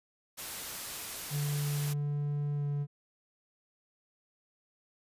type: noise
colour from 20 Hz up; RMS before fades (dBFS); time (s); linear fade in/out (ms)
white; -40; 0.37-1.94; 20
type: tone with pitch glide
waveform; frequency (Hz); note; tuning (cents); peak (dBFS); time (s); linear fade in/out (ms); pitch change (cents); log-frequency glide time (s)
triangle; 145.5 to 144.16; D3 to D3; -16 to -32; -28; 1.3-2.87; 50; -16; 2.55-2.64
effects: resampled to 32000 Hz